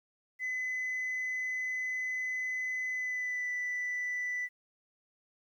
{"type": "tone with pitch glide", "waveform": "sine", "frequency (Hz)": [2018, 1982.2], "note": ["B6", "B6"], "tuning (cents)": [37, 6], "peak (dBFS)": -30, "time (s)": [0.39, 4.49], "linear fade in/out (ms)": 50, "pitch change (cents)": -31, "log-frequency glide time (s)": [2.89, 3.51], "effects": ["tanh soft clip ceiling -30 dBFS", "11-bit"]}